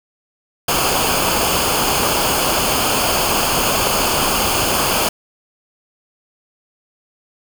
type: noise with comb filter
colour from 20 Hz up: pink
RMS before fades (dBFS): -17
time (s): 0.68-5.09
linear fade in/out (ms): 5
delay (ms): 0.52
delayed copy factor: -0.65
effects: none